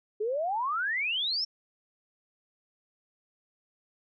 sine exponential sweep, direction up, 407.7 to 5550 Hz, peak -27 dBFS, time 0.2-1.45 s, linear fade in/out 10 ms, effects none

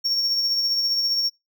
triangle tone with tremolo, 5510 Hz, F8, 24 cents flat, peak -17 dBFS, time 0.04-1.3 s, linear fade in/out 20 ms, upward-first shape triangle, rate 15 Hz, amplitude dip 40%, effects noise-tail reverb RT60 0.2 s tail -26 dB re dry

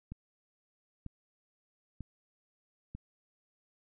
click train, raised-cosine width 5 ms, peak -29 dBFS, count 4, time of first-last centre 0.12-2.95 s, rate 1.06 Hz, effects none

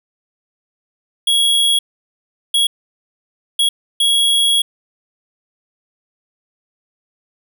square tone bursts at uneven times, 3322 Hz, G#7, in tune, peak -12 dBFS, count 4, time 1.27-1.79 / 2.54-2.67 / 3.59-3.69 / 4-4.62 s, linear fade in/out 5 ms, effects none

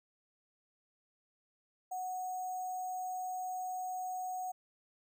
sine tone with sample-and-hold, 739 Hz, F#5, 2 cents flat, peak -36 dBFS, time 1.91-4.52 s, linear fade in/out 10 ms, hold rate 7350 Hz, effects none

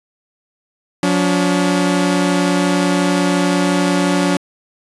sawtooth tone pair together, 179.8 / 285.4 Hz, F#3 / D4, -49 / -49 cents, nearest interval minor sixth, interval 800 cents, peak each -12 dBFS, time 1.03-4.37 s, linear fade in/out 2 ms, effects resampled to 24000 Hz

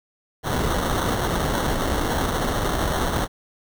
pink noise with sample-and-hold, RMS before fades -23 dBFS, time 0.43-3.28 s, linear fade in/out 50 ms, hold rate 2450 Hz, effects none

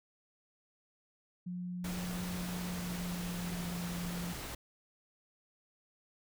sine tone with pitch glide, 178.8 to 174.62 Hz, F3 to F3, +41 to 0 cents, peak -37 dBFS, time 1.46-4.33 s, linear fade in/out 10 ms, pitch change -41 cents, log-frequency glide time 2.34-3.79 s
pink noise, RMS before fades -43 dBFS, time 1.84-4.55 s, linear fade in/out 5 ms
effects none

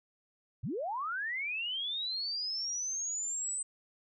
sine linear sweep, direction up, 82.41 to 8180 Hz, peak -33 dBFS, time 0.63-3.63 s, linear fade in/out 10 ms, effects none

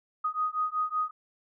sine beating tone pair, 1244.5 / 1249.8 Hz, D#6 / D#6, 0 / +7 cents, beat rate 5.3 Hz, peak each -30 / -30 dBFS, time 0.24-1.11 s, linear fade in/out 10 ms, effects none

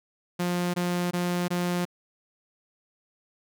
sawtooth tone bursts, 176.7 Hz, F3, 21 cents sharp, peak -21 dBFS, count 4, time 0.39-1.853 s, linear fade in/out 10 ms, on 350 ms, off 21 ms, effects none

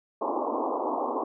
white band-pass noise, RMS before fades -29 dBFS, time 0.21-1.24 s, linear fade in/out 5 ms, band 240 to 1100 Hz, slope 96 dB/octave, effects none

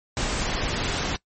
pink noise, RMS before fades -26 dBFS, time 0.17-1.16 s, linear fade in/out 0 ms, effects noise-tail reverb RT60 0.1 s tail -21 dB re dry + MP3 32 kbps

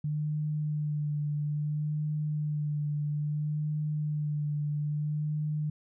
sine tone with vibrato, 149.7 Hz, D3, 33 cents sharp, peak -28 dBFS, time 0.04-5.7 s, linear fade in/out 5 ms, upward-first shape sine, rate 0.6 Hz, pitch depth 22 cents each way, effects none

